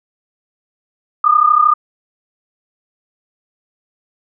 sine tone pair together, 1200 / 1233 Hz, D6 / D#6, +37 / -16 cents, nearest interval unison, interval 47 cents, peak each -11 dBFS, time 1.24-1.74 s, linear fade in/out 5 ms, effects none

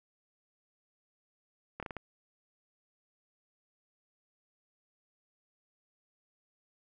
slowing click train, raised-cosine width 0.5 ms, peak -24 dBFS, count 5, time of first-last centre 1.8-1.967 s, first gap 27 ms, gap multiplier 1.3, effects none

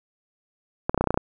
clicks, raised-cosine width 1 ms, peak -7 dBFS, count 9, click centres 0.895 / 0.945 / 0.977 / 1.01 / 1.041 / 1.073 / 1.106 / 1.143 / 1.175 s, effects none

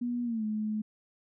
sine tone with pitch glide, 242 to 214.4 Hz, B3 to A3, -35 to -45 cents, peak -29 dBFS, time 0.01-0.82 s, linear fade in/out 10 ms, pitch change -210 cents, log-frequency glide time 0.24-0.44 s, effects none

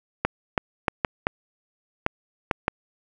clicks, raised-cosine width 0.5 ms, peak -5 dBFS, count 8, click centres 0.25 / 0.578 / 0.882 / 1.048 / 1.269 / 2.064 / 2.512 / 2.681 s, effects none

